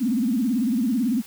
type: tone with vibrato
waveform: sine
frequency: 240 Hz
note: B3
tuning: 49 cents flat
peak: -19 dBFS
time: 0-1.22 s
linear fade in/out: 20 ms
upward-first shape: sine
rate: 18 Hz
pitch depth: 210 cents each way
effects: white hiss -45 dBFS RMS until 1.26 s